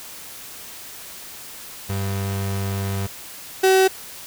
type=tone pair in turn; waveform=35% pulse; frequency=98 / 379.5 Hz; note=G2 / F#4; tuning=0 / +44 cents; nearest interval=octave + major seventh; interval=2344 cents; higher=second; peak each=-21 / -11 dBFS; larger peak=second; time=1.89-3.07 / 3.63-3.88 s; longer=first; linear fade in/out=10 ms; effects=white hiss -38 dBFS RMS until 4.26 s